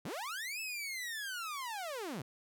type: linear two-way sweep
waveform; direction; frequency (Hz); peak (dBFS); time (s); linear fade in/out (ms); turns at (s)
sawtooth; up then down; 109.5 to 2637 to 109.5; -35; 0.05-2.22; 5; 0.6
effects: none